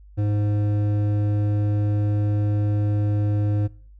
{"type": "tone with hard clipping", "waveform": "triangle", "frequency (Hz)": 103.83, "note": "G#2", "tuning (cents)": 0, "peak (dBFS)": -21, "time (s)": [0.17, 3.68], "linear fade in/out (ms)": 20, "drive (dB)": 14, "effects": ["noise-tail reverb RT60 0.5 s tail -24 dB re dry", "added 50 Hz sine -44 dBFS peak until 3.99 s"]}